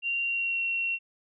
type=tone with pitch glide; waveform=sine; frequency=2766 to 2731 Hz; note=F7 to F7; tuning=-17 to -39 cents; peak=-26 dBFS; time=0.02-0.99 s; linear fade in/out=50 ms; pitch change=-22 cents; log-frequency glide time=0.23-0.61 s; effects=none